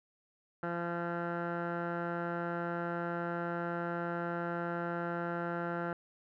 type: tone with low-pass filter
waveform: 15% pulse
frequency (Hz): 171.6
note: F3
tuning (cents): -30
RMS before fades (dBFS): -36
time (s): 0.63-5.93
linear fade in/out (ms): 2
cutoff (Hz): 1300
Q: 6.4
effects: none